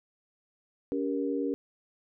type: chord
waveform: sine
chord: G diminished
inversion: second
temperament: just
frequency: 282.2 / 392 / 470.4 Hz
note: Db4 / G4 / Bb4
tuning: +31 / 0 / +16 cents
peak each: -30 / -34 / -33 dBFS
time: 0.92-1.54 s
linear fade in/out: 0 ms
effects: none